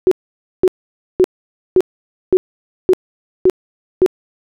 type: tone bursts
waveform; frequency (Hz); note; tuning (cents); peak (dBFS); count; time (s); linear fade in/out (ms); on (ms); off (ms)
sine; 370; F#4; 0; -6; 8; 0.07-4.062; 0; 44; 520
effects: none